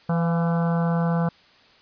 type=harmonic tone with a mistuned harmonic; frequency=167.8 Hz; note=E3; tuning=31 cents sharp; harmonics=1 / 3 / 4 / 5 / 6 / 7 / 8 / 9; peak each=-20 / -30 / -32 / -34 / -36 / -37 / -38 / -39 dBFS; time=0.09-1.29 s; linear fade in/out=5 ms; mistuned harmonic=4; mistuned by=+41 cents; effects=white hiss -54 dBFS RMS until 1.81 s + resampled to 11025 Hz